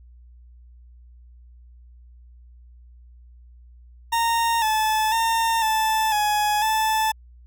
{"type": "tone with pitch steps", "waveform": "40% pulse", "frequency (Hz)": [924, 868, 911, 877, 840, 875], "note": ["A#5", "A5", "A#5", "A5", "G#5", "A5"], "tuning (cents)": [-16, -24, -40, -6, 19, -10], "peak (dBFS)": -18, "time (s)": [4.12, 7.12], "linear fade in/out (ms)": 10, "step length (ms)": 500, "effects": ["added 60 Hz sine -45 dBFS peak until 7.46 s"]}